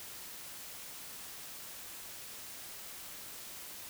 silence, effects white hiss -47 dBFS RMS until 3.89 s

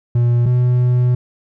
triangle tone pair in turn, 120 / 123.87 Hz, B2 / B2, -49 / +6 cents, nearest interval minor second, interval 55 cents, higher second, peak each -9 dBFS, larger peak neither, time 0.15-0.46 / 0.46-1.15 s, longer second, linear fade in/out 5 ms, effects none

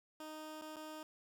15% pulse tone with dropouts, 310 Hz, D#4, 6 cents flat, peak -40 dBFS, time 0.2-1.03 s, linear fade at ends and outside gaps 2 ms, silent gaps 0.614-0.619 / 0.76-0.766 s, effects none

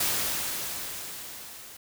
white noise with level ramp, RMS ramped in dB -26 to -46 dBFS, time 0-1.77 s, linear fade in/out 5 ms, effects none

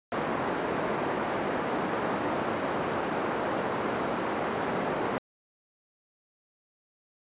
pink band-pass noise, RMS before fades -30 dBFS, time 0.12-5.18 s, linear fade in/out 0 ms, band 260 to 1300 Hz, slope 12 dB/octave, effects resampled to 8000 Hz

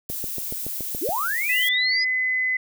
violet noise, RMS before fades -30 dBFS, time 0.09-1.69 s, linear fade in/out 5 ms
click train, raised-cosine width 2 ms, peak -20 dBFS, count 8, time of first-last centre 0.1-1.09 s, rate 7.07 Hz
sine linear sweep, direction up, 249.7 to 5070 Hz, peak -23 dBFS, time 1.01-2.05 s, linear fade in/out 20 ms
sine tone with pitch glide, 1998 to 2025 Hz, B6 to B6, +20 to +43 cents, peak -20 dBFS, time 1.49-2.57 s, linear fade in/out 5 ms, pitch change +23 cents, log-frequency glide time 1.79-1.93 s
effects none

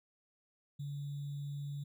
sine tone with sample-and-hold, 142.9 Hz, D3, 47 cents flat, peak -38 dBFS, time 0.79-1.84 s, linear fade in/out 10 ms, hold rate 3675 Hz, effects none

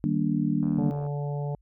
sine chord, Eb major seventh, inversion none, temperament just, 155.56 / 194.45 / 233.3 / 291.7 Hz, Eb3 / G3 / Bb3 / D4, 0 / -14 / +2 / -12 cents, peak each -28 dBFS, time 0.04-0.91 s, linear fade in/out 0 ms
click train, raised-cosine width 1 ms, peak -31 dBFS, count 35, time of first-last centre 0.63-1.065 s, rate 78.2 Hz
harmonic tone, 144.6 Hz, D3, 27 cents flat, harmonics 1 / 3 / 4 / 5 / 6, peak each -28 / -38 / -40 / -42 / -44 dBFS, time 0.78-1.55 s, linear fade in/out 2 ms
effects added 50 Hz sine -59 dBFS peak until 1.61 s

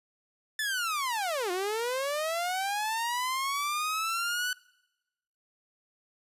sawtooth linear two-way sweep, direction down then up, 1769 to 349.2 to 1501 Hz, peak -25 dBFS, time 0.59-4.53 s, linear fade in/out 2 ms, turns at 1.51 s, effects noise-tail reverb RT60 1.0 s tail -25 dB re dry + resampled to 32000 Hz

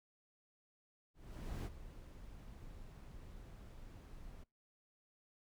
brown noise with ADSR envelope, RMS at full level -40 dBFS, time 1.14-4.44 s, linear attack 510 ms, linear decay 42 ms, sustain -13 dB, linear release 11 ms, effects noise-tail reverb RT60 0.2 s tail -22 dB re dry

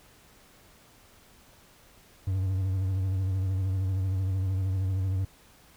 triangle tone with vibrato, 94.8 Hz, F#2, 43 cents sharp, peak -23 dBFS, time 2.27-5.25 s, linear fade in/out 5 ms, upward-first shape sine, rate 13 Hz, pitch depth 46 cents each way, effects pink hiss -57 dBFS RMS until 5.76 s

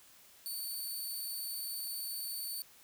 5% pulse tone, 4515 Hz, C#8, 31 cents sharp, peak -31 dBFS, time 0.46-2.62 s, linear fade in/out 0 ms, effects white hiss -60 dBFS RMS until 2.83 s

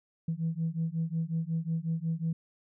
sine beating tone pair, 160.9 / 166.4 Hz, E3 / E3, -42 / +17 cents, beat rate 5.5 Hz, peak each -31 dBFS, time 0.28-2.33 s, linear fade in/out 5 ms, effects tanh soft clip ceiling -23 dBFS

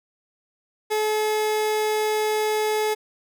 30% pulse tone, 428.7 Hz, A4, 45 cents flat, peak -18 dBFS, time 0.9-2.95 s, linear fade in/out 20 ms, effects none

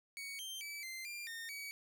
sawtooth tone with pitch steps, 2238 / 3149 / 2303 / 2080 / 2387 / 1830 / 2267 Hz, C#7 / G7 / D7 / C7 / D7 / A#6 / C#7, +16 / +7 / -34 / -11 / +28 / -32 / +38 cents, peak -40 dBFS, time 0.17-1.71 s, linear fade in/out 0 ms, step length 220 ms, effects none

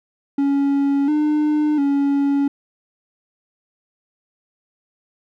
triangle tone with pitch steps, 279.6 / 301.3 / 280.9 Hz, C#4 / D4 / C#4, +15 / +44 / +23 cents, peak -13 dBFS, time 0.38-2.48 s, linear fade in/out 5 ms, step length 700 ms, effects none

